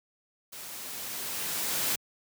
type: noise with level ramp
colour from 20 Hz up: white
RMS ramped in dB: -43 to -28 dBFS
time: 0.52-1.96 s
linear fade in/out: 10 ms
effects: high-pass 100 Hz 12 dB/octave